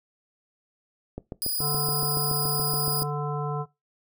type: click train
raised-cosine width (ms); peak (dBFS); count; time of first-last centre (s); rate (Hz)
2; -20; 14; 1.18-3.021; 7.06
type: tone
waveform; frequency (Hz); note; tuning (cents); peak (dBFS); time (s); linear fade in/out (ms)
5% pulse; 4942; D#8; -13; -19; 1.42-3.03; 0
type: harmonic tone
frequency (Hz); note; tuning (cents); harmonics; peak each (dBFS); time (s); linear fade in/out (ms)
146.83; D3; 0; 1 / 3 / 5 / 7 / 9; -28 / -33 / -35 / -36 / -38; 1.59-3.66; 50
effects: noise-tail reverb RT60 0.2 s tail -19 dB re dry